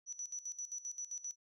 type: tone with tremolo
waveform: sine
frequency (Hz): 5920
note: F#8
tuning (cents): 0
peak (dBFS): -39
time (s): 0.06-1.36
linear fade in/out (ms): 50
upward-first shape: square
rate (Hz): 7.6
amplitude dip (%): 80
effects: none